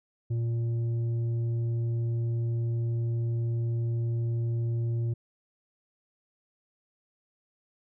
triangle tone with tanh clipping, 116.54 Hz, A#2, in tune, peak -27 dBFS, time 0.3-5.14 s, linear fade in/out 10 ms, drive 10 dB, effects none

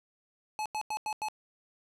square tone bursts, 857 Hz, A5, 46 cents flat, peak -32 dBFS, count 5, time 0.59-1.285 s, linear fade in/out 0 ms, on 67 ms, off 90 ms, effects low-pass 11000 Hz 12 dB/octave + 12-bit

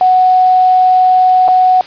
sine tone with dropouts, 740 Hz, F#5, in tune, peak -5 dBFS, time 0.01-1.81 s, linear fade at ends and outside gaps 1 ms, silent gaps 1.48-1.485 s, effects white hiss -32 dBFS RMS until 1.86 s + resampled to 11025 Hz

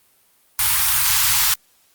white band-stop noise, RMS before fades -17 dBFS, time 0.59-1.54 s, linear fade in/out 2 ms, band 130 to 840 Hz, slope 48 dB/octave, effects white hiss -58 dBFS RMS until 1.94 s + Opus 32 kbps

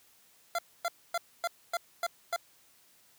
25% pulse tone bursts, 686 Hz, F5, 31 cents flat, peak -25 dBFS, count 7, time 0.55-2.362 s, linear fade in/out 2 ms, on 36 ms, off 260 ms, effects white hiss -63 dBFS RMS until 3.18 s + high-pass 60 Hz 12 dB/octave

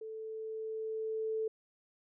sine tone with level ramp, 440 Hz, A4, in tune, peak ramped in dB -41 to -31 dBFS, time 0.01-1.48 s, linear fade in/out 5 ms, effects none

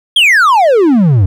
triangle exponential sweep, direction down, 3367 to 87.31 Hz, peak -3 dBFS, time 0.16-1.26 s, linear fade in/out 5 ms, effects none

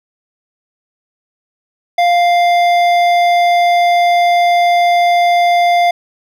triangle tone with hard clipping, 698.5 Hz, F5, in tune, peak -10 dBFS, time 1.98-5.91 s, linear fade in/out 5 ms, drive 15 dB, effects none

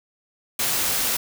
white noise, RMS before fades -23 dBFS, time 0.59-1.17 s, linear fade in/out 5 ms, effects none

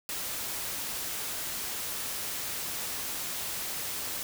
white noise, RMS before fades -35 dBFS, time 0.09-4.23 s, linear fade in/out 0 ms, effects none

